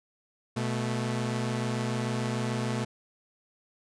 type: tone pair together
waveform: sawtooth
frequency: 122.8 / 218.8 Hz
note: B2 / A3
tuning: -9 / -9 cents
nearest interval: minor seventh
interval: 1000 cents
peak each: -26 / -28 dBFS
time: 0.56-2.85 s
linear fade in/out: 10 ms
effects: resampled to 22050 Hz